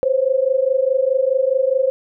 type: tone pair together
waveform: sine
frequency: 514 / 538.8 Hz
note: C5 / C#5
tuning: -31 / -49 cents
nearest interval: minor second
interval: 82 cents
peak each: -17 dBFS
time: 0.03-1.9 s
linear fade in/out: 0 ms
effects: none